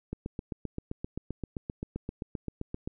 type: click train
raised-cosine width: 3 ms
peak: -21 dBFS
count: 22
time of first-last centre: 0.13-2.875 s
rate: 7.65 Hz
effects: none